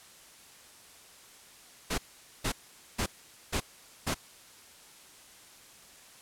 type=noise bursts; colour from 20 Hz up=pink; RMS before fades=-30 dBFS; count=5; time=1.9-4.145 s; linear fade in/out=10 ms; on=81 ms; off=460 ms; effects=white hiss -54 dBFS RMS until 6.21 s + low-pass 11000 Hz 12 dB/octave